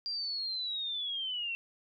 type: linear sweep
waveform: sine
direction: down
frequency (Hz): 4785 to 2685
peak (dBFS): -33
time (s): 0.06-1.55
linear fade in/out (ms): 0
effects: none